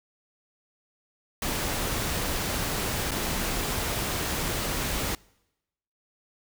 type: noise with dropouts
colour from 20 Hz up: pink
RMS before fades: -29 dBFS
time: 1.42-5.15 s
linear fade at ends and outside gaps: 2 ms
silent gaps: 3.11-3.116 s
effects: noise-tail reverb RT60 0.9 s tail -25 dB re dry